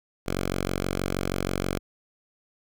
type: tone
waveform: 5% pulse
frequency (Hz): 46.29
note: F#1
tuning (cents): +2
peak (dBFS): -15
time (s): 0.26-1.79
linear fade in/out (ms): 10
effects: none